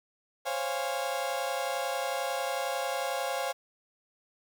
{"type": "chord", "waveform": "35% pulse", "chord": "Db major seventh", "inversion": "third", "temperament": "equal with one note detuned", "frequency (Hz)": [523.3, 554.4, 698.5, 821.1], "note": ["C5", "Db5", "F5", "Ab5"], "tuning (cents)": [0, 0, 0, -20], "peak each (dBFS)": -34, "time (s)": [0.45, 3.53], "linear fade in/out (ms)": 20, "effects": ["10-bit"]}